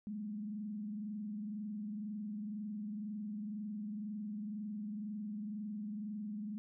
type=tone with frequency modulation; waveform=sine; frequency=209.7 Hz; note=G#3; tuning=17 cents sharp; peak=-39 dBFS; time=0.07-6.58 s; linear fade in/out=0 ms; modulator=22 Hz; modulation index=0.52; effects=none